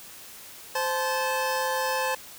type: tone pair together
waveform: 25% pulse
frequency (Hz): 521 / 867.9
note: C5 / A5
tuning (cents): -7 / -24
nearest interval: major sixth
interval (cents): 883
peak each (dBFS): -24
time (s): 0.75-2.15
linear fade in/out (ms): 5
effects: white hiss -45 dBFS RMS until 2.38 s